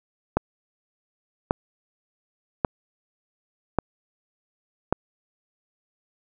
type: click train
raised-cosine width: 1 ms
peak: -5 dBFS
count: 5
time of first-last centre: 0.37-4.926 s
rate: 0.878 Hz
effects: none